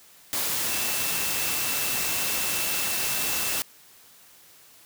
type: tone in noise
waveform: sine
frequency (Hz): 2667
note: E7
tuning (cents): +20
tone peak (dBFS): -35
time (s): 0.69-3.59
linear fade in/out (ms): 0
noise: white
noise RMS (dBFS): -27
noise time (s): 0.33-3.62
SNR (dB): -11
effects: white hiss -53 dBFS RMS until 4.85 s + high-pass 60 Hz 12 dB/octave